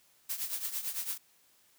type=noise with tremolo; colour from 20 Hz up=blue; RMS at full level=-33 dBFS; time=0.29-1.18 s; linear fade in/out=10 ms; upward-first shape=triangle; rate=8.9 Hz; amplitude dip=80%; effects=white hiss -66 dBFS RMS until 1.78 s + high-pass 60 Hz 12 dB/octave